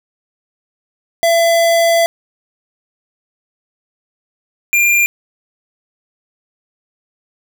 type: tone pair in turn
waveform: square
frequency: 672 / 2395 Hz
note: E5 / D7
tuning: +33 / +33 cents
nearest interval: octave + minor seventh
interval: 2200 cents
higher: second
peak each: -10 dBFS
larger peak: neither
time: 1.23-2.06 / 4.73-5.06 s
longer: first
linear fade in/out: 0 ms
effects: none